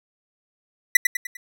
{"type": "tone with echo", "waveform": "45% pulse", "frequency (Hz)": 1969, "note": "B6", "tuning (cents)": -6, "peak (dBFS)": -7, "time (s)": [0.95, 0.97], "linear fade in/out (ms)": 5, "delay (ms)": 100, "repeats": 4, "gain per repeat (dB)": -7, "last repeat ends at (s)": 1.37, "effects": []}